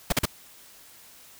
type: noise bursts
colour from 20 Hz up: pink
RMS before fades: -22 dBFS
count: 3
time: 0.1-0.256 s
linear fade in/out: 5 ms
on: 24 ms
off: 42 ms
effects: white hiss -51 dBFS RMS until 1.39 s